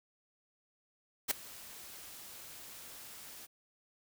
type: noise with ADSR envelope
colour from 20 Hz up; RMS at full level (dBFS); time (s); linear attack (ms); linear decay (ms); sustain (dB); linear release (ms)
white; -28; 1.28-3.47; 30; 6; -22; 23
effects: none